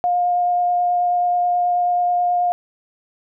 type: tone with vibrato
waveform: sine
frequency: 710 Hz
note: F5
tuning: 28 cents sharp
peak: -15 dBFS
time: 0.04-2.52 s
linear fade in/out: 0 ms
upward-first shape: sine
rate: 9.3 Hz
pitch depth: 8 cents each way
effects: none